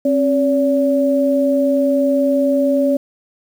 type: tone pair together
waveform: sine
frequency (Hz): 269 / 570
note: C4 / C#5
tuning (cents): +48 / +48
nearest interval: octave + minor second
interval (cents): 1300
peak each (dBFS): -15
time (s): 0.05-2.97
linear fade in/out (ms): 5
effects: 7-bit